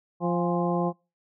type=harmonic tone with a mistuned harmonic; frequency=174.61 Hz; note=F3; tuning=in tune; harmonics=1 / 2 / 3 / 4 / 5 / 6; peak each=-26 / -29 / -31 / -32 / -33 / -34 dBFS; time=0.2-0.93 s; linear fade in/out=50 ms; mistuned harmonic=5; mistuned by=-86 cents; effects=noise-tail reverb RT60 0.3 s tail -26 dB re dry